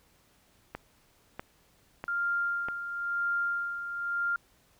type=click train; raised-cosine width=0.5 ms; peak=-21 dBFS; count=4; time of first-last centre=0.75-2.685 s; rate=1.55 Hz
type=tone with tremolo; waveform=sine; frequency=1396.9 Hz; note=F6; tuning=in tune; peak=-26 dBFS; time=2.08-4.36 s; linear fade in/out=2 ms; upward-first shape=sine; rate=0.99 Hz; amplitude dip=60%
effects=pink hiss -65 dBFS RMS until 4.79 s